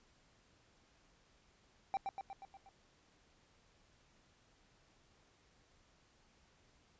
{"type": "tone with echo", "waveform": "triangle", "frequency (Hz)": 782, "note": "G5", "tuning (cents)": -4, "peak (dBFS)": -31, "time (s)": [1.94, 1.97], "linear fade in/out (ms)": 0, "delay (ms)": 120, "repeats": 6, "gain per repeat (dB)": -4, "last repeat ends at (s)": 2.69, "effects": ["pink hiss -70 dBFS RMS until 6.99 s", "resampled to 16000 Hz"]}